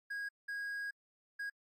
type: tone bursts at uneven times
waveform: triangle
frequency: 1642 Hz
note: G#6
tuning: 20 cents flat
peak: -36 dBFS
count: 3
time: 0.1-0.29 / 0.48-0.91 / 1.39-1.5 s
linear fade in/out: 10 ms
effects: AAC 48 kbps